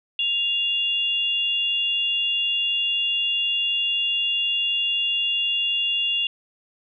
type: tone pair together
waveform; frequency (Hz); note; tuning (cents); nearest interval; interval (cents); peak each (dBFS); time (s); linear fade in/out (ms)
sine; 2804 / 3405; F7 / G#7; +6 / +42; minor third; 336; -21 / -27; 0.19-6.27; 2
effects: none